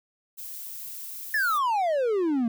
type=noise; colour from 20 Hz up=violet; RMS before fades=-38 dBFS; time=0.37-1.59 s; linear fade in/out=20 ms
type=exponential sweep; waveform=triangle; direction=down; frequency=1800 to 222.7 Hz; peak=-20 dBFS; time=1.34-2.48 s; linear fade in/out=2 ms
effects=none